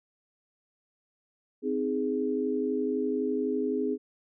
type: chord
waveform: sine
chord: Ab major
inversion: first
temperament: just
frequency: 259.6 / 311.5 / 415.3 Hz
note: C4 / Eb4 / Ab4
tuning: -13 / +2 / 0 cents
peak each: -30 / -33 / -29 dBFS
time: 1.62-3.98 s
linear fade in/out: 50 ms
effects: none